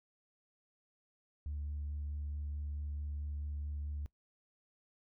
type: tone with vibrato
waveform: sine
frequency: 73.3 Hz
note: D2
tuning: 3 cents flat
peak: -36 dBFS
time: 1.46-4.06 s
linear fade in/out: 0 ms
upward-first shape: sine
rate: 4.6 Hz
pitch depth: 11 cents each way
effects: noise-tail reverb RT60 0.1 s tail -21 dB re dry + tanh soft clip ceiling -34 dBFS